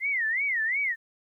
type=tone with vibrato; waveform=sine; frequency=1999 Hz; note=B6; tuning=20 cents sharp; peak=-24 dBFS; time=0-0.96 s; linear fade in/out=50 ms; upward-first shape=sine; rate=2.8 Hz; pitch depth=230 cents each way; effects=11-bit